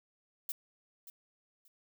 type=noise with echo; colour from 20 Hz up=violet; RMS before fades=-37 dBFS; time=0.49-0.52 s; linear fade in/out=2 ms; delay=580 ms; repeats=2; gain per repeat=-13 dB; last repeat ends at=1.68 s; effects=none